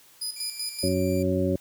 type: tone with tremolo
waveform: 25% pulse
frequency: 4978 Hz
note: D#8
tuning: in tune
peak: -24 dBFS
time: 0.21-0.94 s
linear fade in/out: 10 ms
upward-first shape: square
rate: 5.2 Hz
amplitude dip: 70%
type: tone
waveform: 10% pulse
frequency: 2360 Hz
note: D7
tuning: 8 cents sharp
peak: -31 dBFS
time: 0.36-1.23 s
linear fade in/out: 5 ms
type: harmonic tone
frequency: 92.5 Hz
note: F#2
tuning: in tune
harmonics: 1 / 2 / 3 / 4 / 6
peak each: -28 / -28 / -28 / -28 / -28 dBFS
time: 0.83-1.56 s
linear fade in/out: 5 ms
effects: white hiss -55 dBFS RMS until 1.6 s + high-pass 60 Hz 12 dB/octave